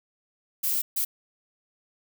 violet noise bursts at uneven times, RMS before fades -26 dBFS, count 2, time 0.63-0.82 / 0.96-1.05 s, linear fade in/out 10 ms, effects none

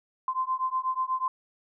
sine beating tone pair, 1033 / 1041.2 Hz, C6 / C6, -22 / -9 cents, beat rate 8.2 Hz, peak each -29 dBFS, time 0.28-1.28 s, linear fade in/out 2 ms, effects none

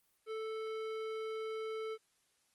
triangle tone with hard clipping, 440 Hz, A4, in tune, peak -40 dBFS, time 0.26-1.98 s, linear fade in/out 50 ms, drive 18 dB, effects white hiss -75 dBFS RMS until 2.54 s + Opus 24 kbps

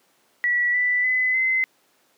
sine tone with pitch steps, 1943 / 1979.2 / 2016 / 2054 Hz, B6 / B6 / B6 / C7, -29 / +3 / +35 / -33 cents, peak -18 dBFS, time 0.44-1.64 s, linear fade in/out 0 ms, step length 300 ms, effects pink hiss -62 dBFS RMS until 2.17 s + high-pass 300 Hz 12 dB/octave

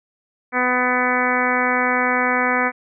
harmonic tone, 250 Hz, B3, 21 cents sharp, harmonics 1 / 2 / 3 / 4 / 5 / 6 / 7 / 8 / 9, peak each -25 / -25 / -25 / -25 / -25 / -25 / -25 / -25 / -25 dBFS, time 0.52-2.72 s, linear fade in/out 50 ms, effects none

